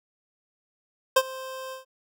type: tone with ADSR envelope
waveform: 25% pulse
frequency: 523.3 Hz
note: C5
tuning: in tune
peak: -10 dBFS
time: 1.16-1.85 s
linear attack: 8 ms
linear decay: 51 ms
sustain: -21 dB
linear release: 130 ms
effects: none